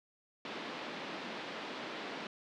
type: band-pass noise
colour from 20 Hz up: pink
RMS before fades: -43 dBFS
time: 0.45-2.27 s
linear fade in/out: 2 ms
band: 210 to 4100 Hz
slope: 24 dB/octave
effects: none